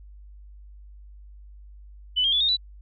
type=tone with pitch steps; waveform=sine; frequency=2997 / 3212 / 3443 / 3690 / 3955 Hz; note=F#7 / G7 / A7 / A#7 / B7; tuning=+22 / +41 / -38 / -18 / +2 cents; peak=-19 dBFS; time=2.16-2.57 s; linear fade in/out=20 ms; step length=82 ms; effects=added 50 Hz sine -43 dBFS peak until 2.81 s